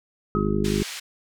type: harmonic tone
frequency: 51.1 Hz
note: G#1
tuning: 27 cents flat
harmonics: 1 / 2 / 3 / 4 / 5 / 6 / 7 / 8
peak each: -30 / -33 / -29 / -25 / -33 / -32 / -28 / -28 dBFS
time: 0.35-0.83 s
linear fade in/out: 0 ms
type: tone with exponential decay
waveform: sine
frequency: 1270 Hz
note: D#6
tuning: 35 cents sharp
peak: -24 dBFS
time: 0.35-0.67 s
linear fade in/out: 2 ms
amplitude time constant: 68 ms
type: band-pass noise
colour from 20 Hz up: pink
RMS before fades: -35 dBFS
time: 0.64-1 s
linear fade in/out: 10 ms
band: 2100 to 7800 Hz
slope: 12 dB/octave
effects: none